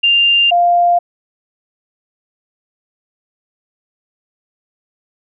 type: tone pair in turn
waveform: sine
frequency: 2794 / 698.5 Hz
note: F7 / F5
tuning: 0 / 0 cents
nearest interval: 2 octaves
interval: 2400 cents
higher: first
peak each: -8 / -8 dBFS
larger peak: neither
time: 0.03-0.51 / 0.51-0.99 s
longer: neither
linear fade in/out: 10 ms
effects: none